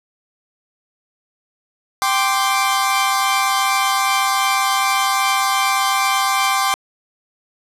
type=chord; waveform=sawtooth; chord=G suspended fourth; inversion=none; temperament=equal; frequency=784 / 1046.5 / 1174.7 Hz; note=G5 / C6 / D6; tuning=0 / 0 / 0 cents; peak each=-16 dBFS; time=2.02-6.74 s; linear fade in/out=0 ms; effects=resampled to 32000 Hz + 7-bit